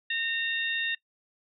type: harmonic tone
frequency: 918 Hz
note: A#5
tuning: 27 cents flat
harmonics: 2 / 3 / 4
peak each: -30 / -32 / -33 dBFS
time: 0.1-0.95 s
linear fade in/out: 5 ms
effects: noise-tail reverb RT60 0.1 s tail -20 dB re dry